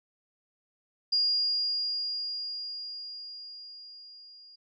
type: tone with level ramp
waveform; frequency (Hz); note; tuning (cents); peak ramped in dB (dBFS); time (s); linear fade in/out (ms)
sine; 4837; D#8; -50; -22 to -50; 1.12-4.56; 10
effects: none